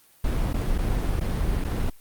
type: noise with dropouts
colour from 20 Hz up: brown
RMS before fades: -24 dBFS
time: 0.24-1.9 s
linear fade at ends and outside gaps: 5 ms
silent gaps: 0.531-0.54 / 0.78-0.785 / 1.198-1.208 / 1.642-1.647 s
effects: white hiss -57 dBFS RMS until 2 s + Opus 32 kbps